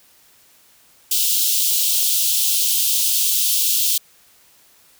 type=high-pass noise; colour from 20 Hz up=white; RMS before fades=-18 dBFS; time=1.11-3.98 s; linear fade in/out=5 ms; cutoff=2900 Hz; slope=48 dB/octave; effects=white hiss -53 dBFS RMS until 4.99 s